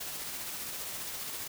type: noise with tremolo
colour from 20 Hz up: white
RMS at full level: -38 dBFS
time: 0-1.48 s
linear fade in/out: 10 ms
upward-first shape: sine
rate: 15 Hz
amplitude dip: 25%
effects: none